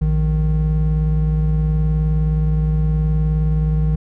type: tone pair together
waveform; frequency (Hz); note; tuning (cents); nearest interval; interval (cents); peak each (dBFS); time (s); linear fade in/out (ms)
triangle; 58.1 / 155.1; A#1 / D#3; -5 / -5; octave + perfect fourth; 1700; -15; 0.01-3.96; 10
effects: none